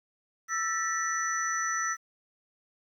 sine tone cluster, 1327 / 1776 / 1937 / 5950 Hz, E6 / A6 / B6 / F#8, +11 / +16 / -34 / +9 cents, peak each -31 / -36 / -34 / -33 dBFS, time 0.48-1.97 s, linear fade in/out 50 ms, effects 10-bit

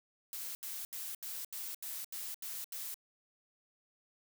blue noise bursts, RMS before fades -42 dBFS, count 9, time 0.33-2.942 s, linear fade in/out 0 ms, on 220 ms, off 79 ms, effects none

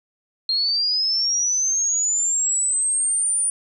sine linear sweep, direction up, 4186 to 9440 Hz, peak -18 dBFS, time 0.49-3.5 s, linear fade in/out 2 ms, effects none

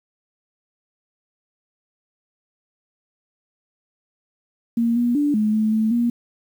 sine tone with pitch steps, 232.8 / 240.3 / 291.3 / 213.6 / 216.8 / 219.2 / 237.4 Hz, A#3 / B3 / D4 / G#3 / A3 / A3 / A#3, -2 / -47 / -14 / +49 / -25 / -6 / +32 cents, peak -16 dBFS, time 4.77-6.1 s, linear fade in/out 5 ms, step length 190 ms, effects 8-bit

